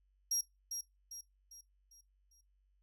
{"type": "tone with echo", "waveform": "35% pulse", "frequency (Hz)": 5630, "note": "F8", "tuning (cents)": 13, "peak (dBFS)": -29, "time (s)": [0.31, 0.41], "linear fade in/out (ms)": 5, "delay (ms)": 400, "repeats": 5, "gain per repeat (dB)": -7, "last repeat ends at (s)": 2.41, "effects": ["noise-tail reverb RT60 0.2 s tail -21 dB re dry", "added 48 Hz sine -70 dBFS peak until 2.82 s"]}